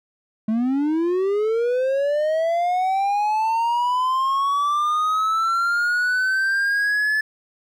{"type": "linear sweep", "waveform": "triangle", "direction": "up", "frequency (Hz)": [212.6, 1736], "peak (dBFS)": -16, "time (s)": [0.48, 7.21], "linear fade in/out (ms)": 5, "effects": []}